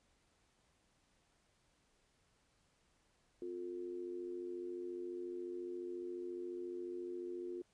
sine tone with amplitude modulation, 354.6 Hz, F4, 26 cents sharp, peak -38 dBFS, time 3.42-7.62 s, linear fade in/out 2 ms, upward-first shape sine, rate 94.3 Hz, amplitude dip 70%, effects pink hiss -75 dBFS RMS until 7.73 s + resampled to 22050 Hz

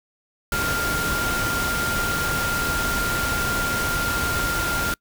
sine tone in noise, 1396.9 Hz, F6, in tune, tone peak -24 dBFS, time 0.52-4.94 s, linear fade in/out 2 ms, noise pink, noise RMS -26 dBFS, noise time 0.52-4.94 s, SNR -1 dB, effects noise-tail reverb RT60 0.1 s tail -26 dB re dry

